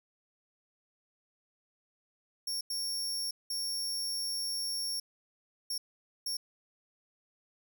sawtooth tone bursts at uneven times, 5500 Hz, F8, 27 cents flat, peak -30 dBFS, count 5, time 2.47-2.61 / 2.7-3.31 / 3.5-5 / 5.7-5.78 / 6.26-6.37 s, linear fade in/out 5 ms, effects none

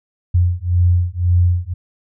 sine beating tone pair, 87.5 / 89.4 Hz, F2 / F2, +4 / +41 cents, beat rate 1.9 Hz, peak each -15 dBFS, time 0.34-1.74 s, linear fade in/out 10 ms, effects none

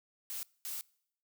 blue noise bursts at uneven times, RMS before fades -40 dBFS, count 2, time 0.3-0.43 / 0.65-0.81 s, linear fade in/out 0 ms, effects noise-tail reverb RT60 0.7 s tail -25 dB re dry

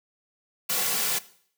white noise with comb filter, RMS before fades -26 dBFS, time 0.69-1.19 s, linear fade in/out 10 ms, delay 3.2 ms, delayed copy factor -0.8, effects noise-tail reverb RT60 0.6 s tail -18 dB re dry + high-pass 200 Hz 12 dB/octave

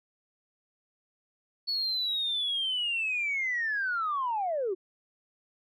sine linear sweep, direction down, 4435 to 349 Hz, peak -26 dBFS, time 1.67-4.75 s, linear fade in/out 20 ms, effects tanh soft clip ceiling -22 dBFS + MP3 64 kbps

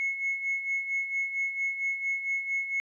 sine tone with tremolo, 2185 Hz, C#7, 26 cents flat, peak -24 dBFS, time 0-2.8 s, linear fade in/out 0 ms, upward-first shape sine, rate 4.4 Hz, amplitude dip 65%, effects tanh soft clip ceiling -22 dBFS

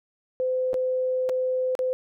sine tone with dropouts, 512 Hz, C5, 38 cents flat, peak -22 dBFS, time 0.4-1.93 s, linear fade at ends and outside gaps 0 ms, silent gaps 0.732-0.742 / 1.291-1.295 / 1.752-1.791 s, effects none

